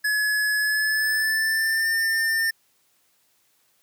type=tone with pitch glide; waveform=square; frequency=1700 to 1801.1 Hz; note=G#6 to A6; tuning=+40 to +40 cents; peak=-21 dBFS; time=0.04-2.51 s; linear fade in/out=10 ms; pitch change=+100 cents; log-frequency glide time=0.59-1.9 s; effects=white hiss -65 dBFS RMS until 3.82 s + high-pass 80 Hz 12 dB/octave